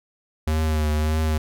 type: tone with vibrato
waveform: square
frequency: 77.3 Hz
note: D#2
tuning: 11 cents flat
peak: -20 dBFS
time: 0.47-1.38 s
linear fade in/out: 5 ms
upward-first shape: triangle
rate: 1.7 Hz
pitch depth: 42 cents each way
effects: none